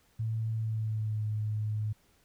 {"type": "tone with pitch glide", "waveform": "sine", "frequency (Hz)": [111.6, 106.99], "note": ["A2", "A2"], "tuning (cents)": [25, -48], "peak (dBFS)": -29, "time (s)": [0.19, 1.93], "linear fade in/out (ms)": 10, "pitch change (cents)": -73, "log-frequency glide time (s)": [0.53, 1.24], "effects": ["pink hiss -67 dBFS RMS until 2.24 s"]}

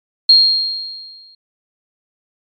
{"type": "tone with exponential decay", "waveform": "sine", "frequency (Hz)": 4234, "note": "C8", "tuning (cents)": 20, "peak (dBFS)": -3, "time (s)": [0.29, 1.35], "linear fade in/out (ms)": 5, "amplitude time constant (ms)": 230, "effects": ["MP3 48 kbps"]}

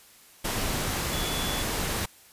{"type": "tone in noise", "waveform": "sine", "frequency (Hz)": 3432, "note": "A7", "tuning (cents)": -44, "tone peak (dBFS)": -35, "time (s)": [1.12, 1.63], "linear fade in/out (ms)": 10, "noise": "pink", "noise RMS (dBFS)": -29, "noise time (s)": [0.44, 2.06], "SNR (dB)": -9, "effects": ["white hiss -54 dBFS RMS until 2.32 s", "resampled to 32000 Hz"]}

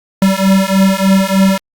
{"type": "beating tone pair", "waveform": "square", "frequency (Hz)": [191.2, 194.5], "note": ["G3", "G3"], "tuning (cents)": [-43, -13], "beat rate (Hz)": 3.3, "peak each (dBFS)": -12, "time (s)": [0.22, 1.58], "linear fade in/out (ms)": 2, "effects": ["Opus 48 kbps"]}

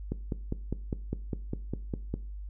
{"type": "click train", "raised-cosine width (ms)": 3, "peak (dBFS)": -18, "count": 11, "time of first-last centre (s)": [0.12, 2.14], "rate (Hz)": 4.95, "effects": ["noise-tail reverb RT60 0.4 s tail -18 dB re dry", "added 50 Hz sine -37 dBFS peak until 2.49 s"]}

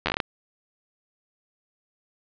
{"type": "slowing click train", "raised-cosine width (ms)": 0.3, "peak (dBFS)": -7, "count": 8, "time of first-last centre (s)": [0.06, 0.202], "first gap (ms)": 11, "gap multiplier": 1.2, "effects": ["resampled to 11025 Hz", "8-bit"]}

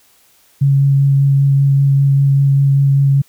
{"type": "tone with vibrato", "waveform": "sine", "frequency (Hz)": 138.59, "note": "C#3", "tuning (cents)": 0, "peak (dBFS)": -8, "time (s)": [0.61, 3.22], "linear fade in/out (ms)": 10, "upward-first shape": "sine", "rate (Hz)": 5.1, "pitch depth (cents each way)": 10, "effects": ["white hiss -52 dBFS RMS until 3.28 s"]}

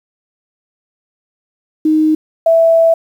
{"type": "tone pair in turn", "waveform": "sine", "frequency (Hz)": [311.1, 659.2], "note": ["D#4", "E5"], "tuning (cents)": [0, 0], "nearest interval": "octave + minor second", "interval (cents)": 1300, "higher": "second", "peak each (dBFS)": [-8, -6], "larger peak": "second", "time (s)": [[1.85, 2.15], [2.46, 2.94]], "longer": "second", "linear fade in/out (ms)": 5, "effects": ["7-bit"]}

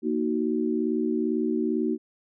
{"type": "chord", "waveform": "sine", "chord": "D# minor", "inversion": "second", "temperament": "just", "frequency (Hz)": [233.3, 311.1, 373.4], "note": ["A#3", "D#4", "F#4"], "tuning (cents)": [2, 0, 16], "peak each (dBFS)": [-27, -27, -28], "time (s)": [0.02, 1.98], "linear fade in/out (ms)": 50, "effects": []}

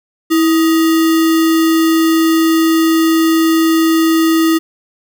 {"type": "tone with sample-and-hold", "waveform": "sine", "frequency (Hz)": 325.4, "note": "E4", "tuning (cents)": -22, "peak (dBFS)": -8, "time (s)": [0.3, 4.59], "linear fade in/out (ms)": 20, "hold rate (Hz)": 1575, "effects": []}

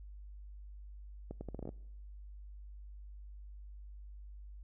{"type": "accelerating click train", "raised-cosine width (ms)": 2, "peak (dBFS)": -29, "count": 9, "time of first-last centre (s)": [1.31, 1.691], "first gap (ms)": 100, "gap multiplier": 0.77, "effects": ["noise-tail reverb RT60 0.9 s tail -24 dB re dry", "added 50 Hz sine -47 dBFS peak until 4.63 s"]}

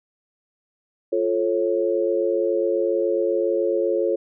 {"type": "chord", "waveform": "sine", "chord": "F augmented", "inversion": "none", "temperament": "just", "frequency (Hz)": [349.2, 436.5, 545.7], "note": ["F4", "A4", "C#5"], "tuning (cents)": [0, -14, -27], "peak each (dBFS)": -23, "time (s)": [1.12, 4.16], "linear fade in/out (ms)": 10, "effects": []}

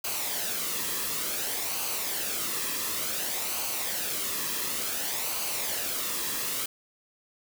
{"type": "noise with flanger", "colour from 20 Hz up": "white", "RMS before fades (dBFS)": -31, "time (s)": [0.04, 6.66], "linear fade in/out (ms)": 5, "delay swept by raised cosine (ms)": [0.55, 1.38], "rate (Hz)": 0.56, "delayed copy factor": -0.5, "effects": []}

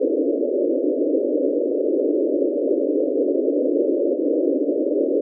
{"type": "band-pass noise", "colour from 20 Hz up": "pink", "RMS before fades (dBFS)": -20, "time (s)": [0, 5.21], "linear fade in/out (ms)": 10, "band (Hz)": [270, 580], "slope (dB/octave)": 96, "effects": []}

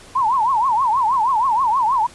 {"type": "tone with vibrato", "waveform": "sine", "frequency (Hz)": 966, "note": "B5", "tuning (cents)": -39, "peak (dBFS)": -14, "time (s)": [0.15, 2.07], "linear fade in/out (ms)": 10, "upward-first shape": "triangle", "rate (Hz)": 6.3, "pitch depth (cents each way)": 260, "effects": ["pink hiss -43 dBFS RMS until 2.14 s", "resampled to 24000 Hz"]}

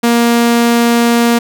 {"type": "tone", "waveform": "sawtooth", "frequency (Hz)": 235.4, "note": "A#3", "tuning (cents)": 17, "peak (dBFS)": -4, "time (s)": [0.03, 1.39], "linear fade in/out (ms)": 10, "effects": []}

